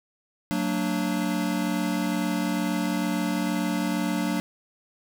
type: chord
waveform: square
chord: Gb augmented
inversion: none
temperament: equal with one note detuned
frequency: 185 / 227.2 / 293.7 Hz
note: Gb3 / Bb3 / D4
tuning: 0 / -44 / 0 cents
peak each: -29 / -30 / -29 dBFS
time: 0.51-4.4 s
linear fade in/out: 0 ms
effects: none